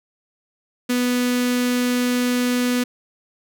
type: tone with notch filter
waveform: sawtooth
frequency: 246.9 Hz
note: B3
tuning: in tune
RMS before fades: -20 dBFS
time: 0.89-2.84 s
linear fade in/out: 10 ms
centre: 810 Hz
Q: 0.94
effects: none